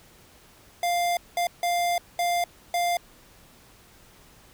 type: tone bursts at uneven times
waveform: square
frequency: 698.5 Hz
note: F5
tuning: in tune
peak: -23 dBFS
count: 5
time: 0.83-1.17 / 1.37-1.47 / 1.63-1.98 / 2.19-2.44 / 2.74-2.97 s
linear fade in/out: 2 ms
effects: pink hiss -54 dBFS RMS until 4.53 s